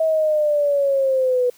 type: linear sweep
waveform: sine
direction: down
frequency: 646 to 490 Hz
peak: -15 dBFS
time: 0-1.5 s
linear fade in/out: 5 ms
effects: white hiss -52 dBFS RMS until 1.57 s